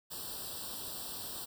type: noise with comb filter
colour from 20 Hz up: white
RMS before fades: -42 dBFS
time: 0.1-1.46 s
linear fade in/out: 20 ms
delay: 0.23 ms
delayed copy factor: +1
effects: none